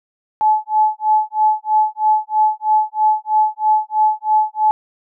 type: tone with tremolo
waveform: sine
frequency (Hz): 860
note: A5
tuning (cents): -40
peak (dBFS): -9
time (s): 0.41-4.71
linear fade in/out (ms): 0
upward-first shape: sine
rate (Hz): 3.1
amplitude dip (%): 100
effects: none